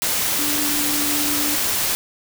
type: tone in noise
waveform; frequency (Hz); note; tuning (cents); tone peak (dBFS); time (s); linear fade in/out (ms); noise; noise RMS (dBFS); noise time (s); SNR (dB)
sine; 293.7; D4; 0; -26; 0.39-1.55; 0; white; -21; 0.02-1.95; -8
effects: none